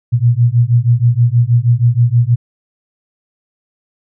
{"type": "beating tone pair", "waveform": "sine", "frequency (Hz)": [116.54, 122.84], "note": ["A#2", "B2"], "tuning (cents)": [0, -9], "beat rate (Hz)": 6.3, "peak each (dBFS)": -11, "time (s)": [0.12, 2.36], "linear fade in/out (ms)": 20, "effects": []}